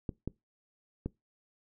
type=clicks; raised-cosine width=3 ms; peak=-21 dBFS; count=3; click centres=0.092 / 0.276 / 1.06 s; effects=noise-tail reverb RT60 0.2 s tail -22 dB re dry